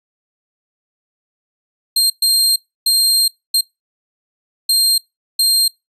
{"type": "tone bursts at uneven times", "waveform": "sawtooth", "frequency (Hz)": 4190, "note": "C8", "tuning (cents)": 2, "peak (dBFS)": -8, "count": 6, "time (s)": [[1.96, 2.1], [2.22, 2.56], [2.86, 3.28], [3.54, 3.61], [4.69, 4.98], [5.39, 5.68]], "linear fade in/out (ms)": 5, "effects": ["noise-tail reverb RT60 0.2 s tail -23 dB re dry", "resampled to 32000 Hz"]}